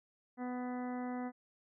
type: harmonic tone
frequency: 248.8 Hz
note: B3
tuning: 13 cents sharp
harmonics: 1 / 2 / 3 / 4 / 5 / 6 / 7 / 8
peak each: -38 / -47 / -45 / -52 / -54 / -57 / -58 / -56 dBFS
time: 0.37-1.32 s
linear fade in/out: 50 ms
effects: none

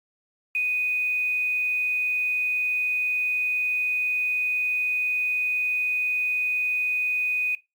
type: tone with quantisation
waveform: sine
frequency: 2489 Hz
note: D#7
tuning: in tune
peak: -22 dBFS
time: 0.55-7.55 s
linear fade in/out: 2 ms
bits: 8
effects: noise-tail reverb RT60 0.2 s tail -18 dB re dry + Opus 48 kbps

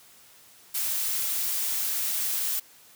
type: noise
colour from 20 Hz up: blue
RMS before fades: -28 dBFS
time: 0.74-2.6 s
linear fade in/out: 10 ms
effects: white hiss -54 dBFS RMS until 2.95 s + high-pass 60 Hz 12 dB/octave

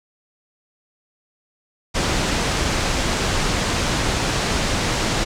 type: low-pass noise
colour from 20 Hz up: pink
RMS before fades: -21 dBFS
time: 1.94-5.25 s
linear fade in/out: 20 ms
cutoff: 7700 Hz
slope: 24 dB/octave
effects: none

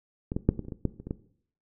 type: clicks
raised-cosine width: 3 ms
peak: -18 / -15 / -6 / -19 / -30 / -26 / -22 / -12 / -28 / -24 / -17 dBFS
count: 11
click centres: 0.319 / 0.365 / 0.49 / 0.593 / 0.65 / 0.684 / 0.722 / 0.853 / 1 / 1.07 / 1.109 s
effects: noise-tail reverb RT60 0.6 s tail -17 dB re dry

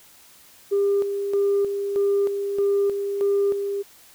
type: tone with tremolo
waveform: sine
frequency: 400.5 Hz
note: G4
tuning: 37 cents sharp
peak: -16 dBFS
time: 0.71-3.83 s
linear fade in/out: 20 ms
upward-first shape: square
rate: 1.6 Hz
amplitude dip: 55%
effects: tanh soft clip ceiling -14 dBFS + white hiss -51 dBFS RMS until 4.14 s

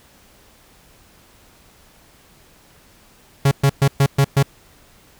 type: tone bursts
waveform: 45% pulse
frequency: 138.59 Hz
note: C#3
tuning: in tune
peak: -11 dBFS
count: 6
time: 3.45-4.428 s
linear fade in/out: 5 ms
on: 63 ms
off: 120 ms
effects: pink hiss -51 dBFS RMS until 5.19 s

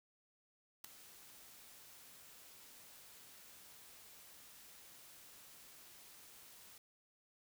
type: noise with ADSR envelope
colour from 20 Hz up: white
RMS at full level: -44 dBFS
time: 0.84-6.78 s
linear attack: 5 ms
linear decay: 5 ms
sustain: -15 dB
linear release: 3 ms
effects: none

